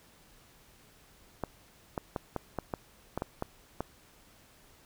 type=clicks; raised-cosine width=1 ms; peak=-18 dBFS; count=10; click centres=1.437 / 1.978 / 2.162 / 2.363 / 2.587 / 2.738 / 3.176 / 3.221 / 3.424 / 3.806 s; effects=pink hiss -60 dBFS RMS until 4.85 s